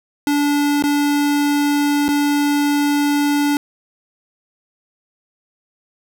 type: tone with dropouts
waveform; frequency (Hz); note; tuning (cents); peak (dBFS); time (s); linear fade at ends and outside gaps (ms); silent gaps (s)
square; 289.5; D4; -25; -15; 0.27-3.57; 1; 0.824-0.838 / 2.082-2.088
effects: none